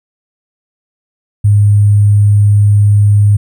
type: tone with sample-and-hold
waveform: sine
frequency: 102.8 Hz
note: G#2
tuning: 17 cents flat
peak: -4 dBFS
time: 1.44-3.37 s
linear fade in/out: 10 ms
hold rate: 8820 Hz
effects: none